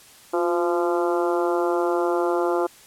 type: harmonic tone with a mistuned harmonic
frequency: 172 Hz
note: F3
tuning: 26 cents flat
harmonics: 2 / 3 / 4 / 5 / 6 / 7 / 8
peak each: -22 / -26 / -28 / -30 / -32 / -33 / -34 dBFS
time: 0.33-2.67 s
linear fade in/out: 10 ms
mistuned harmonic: 2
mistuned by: +40 cents
effects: white hiss -49 dBFS RMS until 2.86 s + low-pass 12000 Hz 12 dB/octave